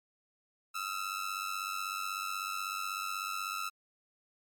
sawtooth ring-modulated tone, 1318.5 Hz, E6, in tune, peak -28 dBFS, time 0.74-3.7 s, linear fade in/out 20 ms, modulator 48.1 Hz, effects MP3 96 kbps

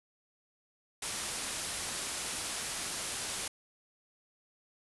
white low-pass noise, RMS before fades -38 dBFS, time 1.02-3.48 s, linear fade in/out 5 ms, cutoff 11000 Hz, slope 96 dB/octave, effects none

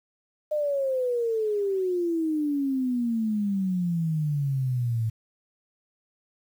sine exponential sweep, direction down, 612 to 110 Hz, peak -23 dBFS, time 0.51-5.1 s, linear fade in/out 10 ms, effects 9-bit

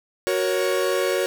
45% pulse chord, F# major, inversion none, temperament equal with one note detuned, 370 / 471 / 554.4 Hz, F#4 / A#4 / C#5, 0 / +18 / 0 cents, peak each -24 / -26 / -24 dBFS, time 0.27-1.26 s, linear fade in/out 0 ms, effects none

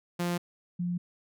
sawtooth / sine tone pair in turn, 174.61 / 176.13 Hz, F3 / F3, 0 / +15 cents, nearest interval unison, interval 15 cents, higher second, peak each -24 / -28 dBFS, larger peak first, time 0.19-0.38 / 0.79-0.98 s, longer neither, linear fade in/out 10 ms, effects none

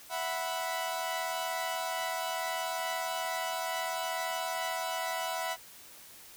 sawtooth chord, E suspended second, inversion none, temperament equal, 659.3 / 740 / 987.8 Hz, E5 / F#5 / B5, 0 / 0 / 0 cents, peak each -33 dBFS, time 0.09-5.57 s, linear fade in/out 50 ms, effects white hiss -52 dBFS RMS until 6.36 s

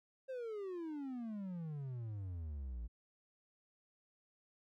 triangle exponential sweep, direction down, 537 to 54.7 Hz, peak -39 dBFS, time 0.28-2.88 s, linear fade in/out 20 ms, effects none

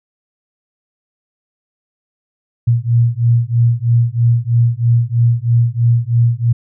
sine beating tone pair, 116.54 / 119.64 Hz, A#2 / A#2, 0 / +45 cents, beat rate 3.1 Hz, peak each -13 dBFS, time 2.67-6.53 s, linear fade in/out 10 ms, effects none

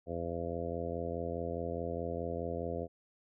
harmonic tone, 84.8 Hz, E2, 50 cents sharp, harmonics 1 / 2 / 3 / 4 / 5 / 6 / 7 / 8, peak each -42 / -44 / -44 / -45 / -42 / -40 / -45 / -43 dBFS, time 0.06-2.88 s, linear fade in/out 50 ms, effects none

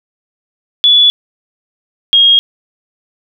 sine tone pair in turn, 3428 / 3261 Hz, A7 / G#7, -46 / -32 cents, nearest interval minor second, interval 86 cents, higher first, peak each -4 dBFS, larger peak neither, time 0.84-1.1 / 2.13-2.39 s, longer neither, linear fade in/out 0 ms, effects none

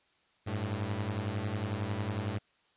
sawtooth beating tone pair, 98 / 109 Hz, G2 / A2, 0 / -16 cents, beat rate 11 Hz, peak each -31 dBFS, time 0.46-2.39 s, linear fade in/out 20 ms, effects white hiss -69 dBFS RMS until 2.76 s + resampled to 8000 Hz

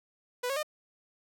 sawtooth tone with pitch steps, 493.9 / 548 / 608.1 Hz, B4 / C#5 / D#5, 0 / -20 / -40 cents, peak -26 dBFS, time 0.43-0.631 s, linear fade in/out 10 ms, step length 67 ms, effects none

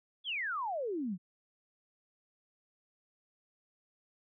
sine exponential sweep, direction down, 3500 to 166.6 Hz, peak -33 dBFS, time 0.24-1.18 s, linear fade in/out 50 ms, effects none

